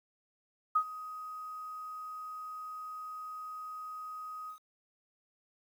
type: tone with ADSR envelope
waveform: sine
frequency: 1255 Hz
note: D#6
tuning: 15 cents sharp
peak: -22 dBFS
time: 0.75-4.59 s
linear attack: 10 ms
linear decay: 72 ms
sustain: -18 dB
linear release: 98 ms
effects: 10-bit